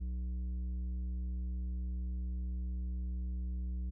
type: tone with tanh clipping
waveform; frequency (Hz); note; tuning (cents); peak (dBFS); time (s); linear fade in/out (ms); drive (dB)
sine; 61.74; B1; 0; -36; 0-3.91; 20; 8
effects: none